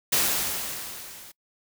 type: noise with level ramp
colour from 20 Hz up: white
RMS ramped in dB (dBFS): -21 to -46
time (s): 0.12-1.32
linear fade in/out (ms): 10
effects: noise-tail reverb RT60 0.1 s tail -24 dB re dry